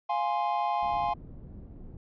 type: chord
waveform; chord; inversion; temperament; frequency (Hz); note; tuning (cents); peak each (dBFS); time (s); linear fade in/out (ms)
triangle; F minor; none; equal; 698.5 / 830.6 / 1046.5; F5 / Ab5 / C6; 0 / 0 / 0; -29 / -27 / -30; 0.09-1.14; 10
type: low-pass noise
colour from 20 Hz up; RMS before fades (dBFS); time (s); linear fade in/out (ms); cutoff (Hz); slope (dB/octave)
pink; -45; 0.82-1.97; 2; 280; 12
effects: resampled to 11025 Hz